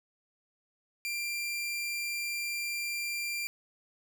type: tone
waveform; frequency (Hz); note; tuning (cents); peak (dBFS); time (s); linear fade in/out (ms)
sawtooth; 2375; D7; +19; -29; 1.05-3.47; 0
effects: none